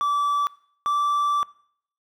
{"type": "tone pair in turn", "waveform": "triangle", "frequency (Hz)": [1157, 1165], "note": ["D6", "D6"], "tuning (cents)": [-26, -14], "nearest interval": "unison", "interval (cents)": 12, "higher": "second", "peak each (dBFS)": -18, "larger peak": "neither", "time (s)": [[0.01, 0.47], [0.86, 1.43]], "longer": "second", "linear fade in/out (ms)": 0, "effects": ["noise-tail reverb RT60 0.6 s tail -21 dB re dry"]}